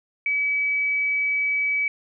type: tone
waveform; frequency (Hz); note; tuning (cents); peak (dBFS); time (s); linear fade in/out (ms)
sine; 2285; D7; -48; -20; 0.26-1.88; 2
effects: none